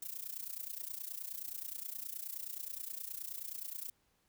violet noise with amplitude modulation, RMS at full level -40 dBFS, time 0.02-3.9 s, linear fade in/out 5 ms, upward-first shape sine, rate 29.5 Hz, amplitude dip 85%, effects pink hiss -75 dBFS RMS until 4.28 s

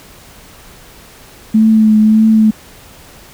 sine tone with vibrato, 217.6 Hz, A3, 19 cents flat, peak -5 dBFS, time 1.54-2.51 s, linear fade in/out 10 ms, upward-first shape triangle, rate 1.7 Hz, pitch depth 28 cents each way, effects pink hiss -39 dBFS RMS until 3.33 s

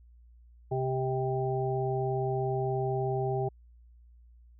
harmonic tone with a mistuned harmonic, 131.3 Hz, C3, 6 cents sharp, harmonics 1 / 3 / 5 / 6, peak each -31 / -31 / -38 / -35 dBFS, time 0.71-3.49 s, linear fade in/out 10 ms, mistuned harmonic 5, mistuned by -36 cents, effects added 59 Hz sine -53 dBFS peak until 4.59 s

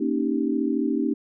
sine chord, Eb dominant seventh, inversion second, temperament equal, 233.1 / 277.2 / 311.1 / 392 Hz, Bb3 / Db4 / Eb4 / G4, 0 / 0 / 0 / 0 cents, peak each -27 / -25 / -26 / -30 dBFS, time 0-1.14 s, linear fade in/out 10 ms, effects none

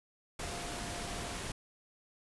sine tone in noise, 699 Hz, F5, 1 cent sharp, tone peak -47 dBFS, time 0.43-1.36 s, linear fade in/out 5 ms, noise pink, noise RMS -40 dBFS, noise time 0.39-1.52 s, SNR -10 dB, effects resampled to 24000 Hz

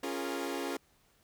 sawtooth chord, Bb minor seventh, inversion first, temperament equal with one note detuned, 277.2 / 349.2 / 411.5 / 466.2 Hz, Db4 / F4 / Ab4 / Bb4, 0 / 0 / -16 / 0 cents, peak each -34 / -35 / -37 / -38 dBFS, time 0.03-0.77 s, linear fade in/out 5 ms, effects pink hiss -68 dBFS RMS until 1.23 s

